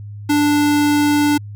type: tone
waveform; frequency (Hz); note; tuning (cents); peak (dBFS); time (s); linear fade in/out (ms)
square; 293.7; D4; 0; -13; 0.29-1.38; 10
effects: added 103 Hz sine -29 dBFS peak until 1.55 s